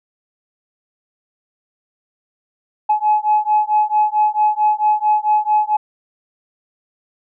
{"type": "beating tone pair", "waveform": "sine", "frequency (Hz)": [847, 851.5], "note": ["G#5", "G#5"], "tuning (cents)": [34, 43], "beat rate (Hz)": 4.5, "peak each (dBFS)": -15, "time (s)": [2.89, 5.77], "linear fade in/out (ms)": 10, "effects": ["tanh soft clip ceiling -6 dBFS"]}